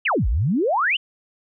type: exponential two-way sweep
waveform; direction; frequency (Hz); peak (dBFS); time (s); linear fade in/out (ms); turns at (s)
sine; down then up; 3156 to 46.38 to 3156; -17; 0.05-0.97; 10; 0.28
effects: none